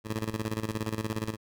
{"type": "tone with tremolo", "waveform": "15% pulse", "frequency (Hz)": 109.4, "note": "A2", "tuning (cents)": -9, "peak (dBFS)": -22, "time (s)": [0.04, 1.37], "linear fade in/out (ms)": 50, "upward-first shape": "square", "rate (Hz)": 17, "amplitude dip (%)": 75, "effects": []}